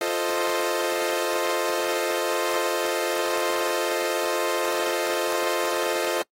sawtooth chord, F dominant seventh, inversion none, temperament equal, 349.2 / 440 / 523.3 / 622.3 Hz, F4 / A4 / C5 / Eb5, 0 / 0 / 0 / 0 cents, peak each -25 dBFS, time 0.01-6.22 s, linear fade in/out 2 ms, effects noise-tail reverb RT60 0.1 s tail -23 dB re dry + AAC 48 kbps

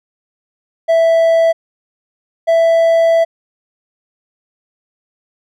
triangle tone pair in turn, 659.3 / 661.8 Hz, E5 / E5, 0 / +7 cents, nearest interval unison, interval 7 cents, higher second, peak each -6 dBFS, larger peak neither, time 0.88-1.53 / 2.47-3.25 s, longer second, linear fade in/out 20 ms, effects none

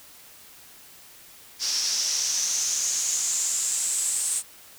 pink noise with band-pass filter sweep, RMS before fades -26 dBFS, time 1.59-4.43 s, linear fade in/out 50 ms, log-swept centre 5300 to 8400 Hz, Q 6.1, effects white hiss -49 dBFS RMS until 4.78 s

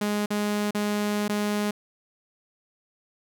sawtooth tone with dropouts, 207.7 Hz, G#3, in tune, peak -20 dBFS, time 0.01-1.71 s, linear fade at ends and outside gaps 5 ms, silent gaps 0.26-0.304 / 0.709-0.747 / 1.281-1.293 s, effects none

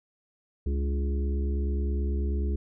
harmonic tone with a mistuned harmonic, 69.3 Hz, C#2, in tune, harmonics 1 / 3 / 4 / 5 / 6, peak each -25 / -37 / -43 / -39 / -41 dBFS, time 0.66-2.56 s, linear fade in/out 5 ms, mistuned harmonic 4, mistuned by +49 cents, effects none

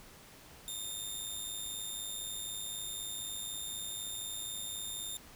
15% pulse tone with amplitude modulation, 3633 Hz, A#7, 45 cents flat, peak -29 dBFS, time 0.68-5.17 s, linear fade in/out 0 ms, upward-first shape sine, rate 104 Hz, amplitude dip 50%, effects pink hiss -55 dBFS RMS until 5.35 s

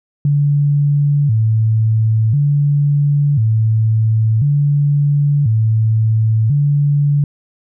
sine tone with vibrato, 126.3 Hz, B2, 39 cents sharp, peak -10 dBFS, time 0.25-7.24 s, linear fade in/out 2 ms, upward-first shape square, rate 0.48 Hz, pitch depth 230 cents each way, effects none

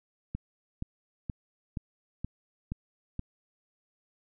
click train, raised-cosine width 5 ms, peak -21 dBFS, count 7, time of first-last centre 0.35-3.194 s, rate 2.11 Hz, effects none

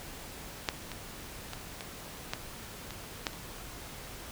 clicks, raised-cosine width 0.2 ms, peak -10 / -21 / -21 / -21 / -14 / -24 / -12 / -30 dBFS, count 8, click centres 0.688 / 0.917 / 1.534 / 1.808 / 2.335 / 2.907 / 3.268 / 3.332 s, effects pink hiss -45 dBFS RMS until 4.31 s

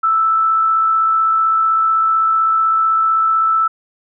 sine tone with amplitude modulation, 1318.5 Hz, E6, in tune, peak -10 dBFS, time 0.03-3.68 s, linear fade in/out 10 ms, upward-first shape sine, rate 55.8 Hz, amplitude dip 25%, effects none

